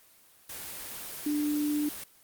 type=tone in noise; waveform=sine; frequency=296.2 Hz; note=D4; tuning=15 cents sharp; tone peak=-26 dBFS; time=1.26-1.89 s; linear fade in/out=5 ms; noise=white; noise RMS=-40 dBFS; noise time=0.49-2.04 s; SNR=+11 dB; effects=white hiss -59 dBFS RMS until 2.23 s + Opus 24 kbps